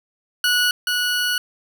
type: tone pair in turn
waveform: 20% pulse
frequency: 1467 / 1467 Hz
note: F#6 / F#6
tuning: -15 / -15 cents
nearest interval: unison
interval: 0 cents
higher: neither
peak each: -11 / -14 dBFS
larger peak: first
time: 0.44-0.71 / 0.87-1.38 s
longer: second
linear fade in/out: 2 ms
effects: none